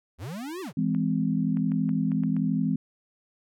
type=linear two-way sweep; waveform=square; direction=up then down; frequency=65.5 to 392 to 98.4 Hz; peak=-34 dBFS; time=0.18-0.73 s; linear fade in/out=50 ms; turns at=0.61 s
type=chord; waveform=sine; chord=E augmented; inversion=none; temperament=just; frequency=164.81 / 206 / 257.5 Hz; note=E3 / G#3 / B#3; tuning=0 / -14 / -28 cents; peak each=-27 dBFS; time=0.77-2.76 s; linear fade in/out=5 ms
type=clicks; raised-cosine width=0.5 ms; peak=-31 dBFS; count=7; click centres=0.948 / 1.571 / 1.719 / 1.892 / 2.118 / 2.236 / 2.366 s
effects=none